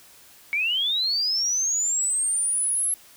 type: linear sweep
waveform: sine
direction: up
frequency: 2217 to 11175 Hz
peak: -21 dBFS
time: 0.53-2.94 s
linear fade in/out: 0 ms
effects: white hiss -51 dBFS RMS until 3.16 s